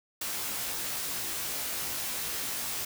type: noise with comb filter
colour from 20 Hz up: white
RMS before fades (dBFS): -34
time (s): 0.21-2.85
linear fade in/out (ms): 5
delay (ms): 18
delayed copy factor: +0.8
effects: none